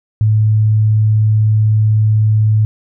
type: tone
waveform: sine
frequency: 108 Hz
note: A2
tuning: 32 cents flat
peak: -8 dBFS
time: 0.21-2.65 s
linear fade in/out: 0 ms
effects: none